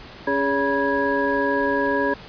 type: tone cluster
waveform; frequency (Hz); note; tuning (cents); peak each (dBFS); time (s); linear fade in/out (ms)
sine; 279.7 / 413.5 / 564 / 972 / 1654; C#4 / G#4 / C#5 / B5 / G#6; +16 / -8 / +30 / -28 / -8; -25; 0.27-2.14; 5
effects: pink hiss -41 dBFS RMS until 2.28 s + resampled to 11025 Hz